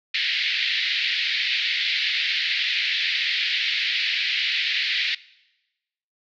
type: band-pass noise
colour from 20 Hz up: pink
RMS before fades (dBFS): -24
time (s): 0.14-5.15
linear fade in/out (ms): 5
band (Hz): 1900 to 4400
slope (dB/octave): 48
effects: noise-tail reverb RT60 1.0 s tail -21 dB re dry